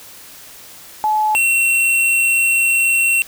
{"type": "tone pair in turn", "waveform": ["sine", "square"], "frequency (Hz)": [857, 2721], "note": ["A5", "F7"], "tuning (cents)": [-46, -46], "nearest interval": "octave + minor sixth", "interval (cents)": 2000, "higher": "second", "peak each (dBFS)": -13, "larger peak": "neither", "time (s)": [[1.04, 1.35], [1.35, 3.22]], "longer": "second", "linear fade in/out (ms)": 0, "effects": ["white hiss -39 dBFS RMS until 3.27 s"]}